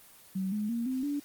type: tone with pitch steps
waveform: sine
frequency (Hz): 189.8 / 210.6 / 233.7 / 259.3 / 287.7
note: F#3 / G#3 / A#3 / C4 / D4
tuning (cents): +44 / +24 / +5 / -15 / -36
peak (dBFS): -29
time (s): 0.35-1.2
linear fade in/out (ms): 10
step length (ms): 170
effects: white hiss -55 dBFS RMS until 1.24 s + Opus 24 kbps